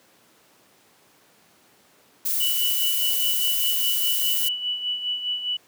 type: noise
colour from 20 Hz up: violet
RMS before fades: -24 dBFS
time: 2.25-4.49 s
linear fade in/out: 10 ms
type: tone with tremolo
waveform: sine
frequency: 2960 Hz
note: F#7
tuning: in tune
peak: -22 dBFS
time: 2.4-5.57 s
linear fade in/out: 5 ms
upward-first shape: sine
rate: 4.9 Hz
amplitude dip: 60%
effects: pink hiss -57 dBFS RMS until 5.67 s + high-pass 200 Hz 12 dB/octave